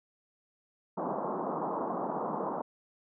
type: band-pass noise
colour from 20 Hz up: white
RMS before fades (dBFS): -34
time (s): 0.97-2.62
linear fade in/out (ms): 10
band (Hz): 160 to 1100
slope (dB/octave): 48
effects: none